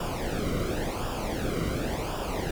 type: noise with flanger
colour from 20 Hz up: brown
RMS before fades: -30 dBFS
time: 0-2.51 s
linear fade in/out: 5 ms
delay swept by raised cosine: 0.48 to 1.18 ms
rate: 0.92 Hz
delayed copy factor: -0.75
effects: none